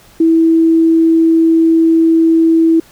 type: tone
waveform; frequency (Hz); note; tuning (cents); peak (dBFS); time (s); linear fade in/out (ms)
sine; 326.8; E4; -15; -6; 0.2-2.8; 5
effects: pink hiss -44 dBFS RMS until 2.91 s